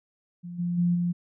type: tone with level steps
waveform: sine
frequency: 174.61 Hz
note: F3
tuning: in tune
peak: -35 / -25 / -20 / -23 dBFS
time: 0.43-1.13 s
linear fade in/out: 20 ms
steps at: 0.58 / 0.77 / 0.94 s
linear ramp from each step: 20 ms
effects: none